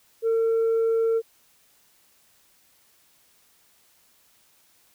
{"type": "tone", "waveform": "sine", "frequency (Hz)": 453.5, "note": "A#4", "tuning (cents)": -48, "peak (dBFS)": -17, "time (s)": [0.22, 1.22], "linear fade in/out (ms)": 50, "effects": ["tanh soft clip ceiling -18 dBFS", "white hiss -61 dBFS RMS until 4.94 s"]}